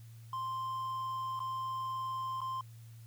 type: tone with dropouts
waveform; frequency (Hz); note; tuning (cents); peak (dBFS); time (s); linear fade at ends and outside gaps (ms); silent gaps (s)
triangle; 1046.5; C6; 0; -33; 0.33-2.61; 2; 1.393-1.402 / 2.406-2.415
effects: added 114 Hz sine -49 dBFS peak until 3.06 s + white hiss -65 dBFS RMS until 3.06 s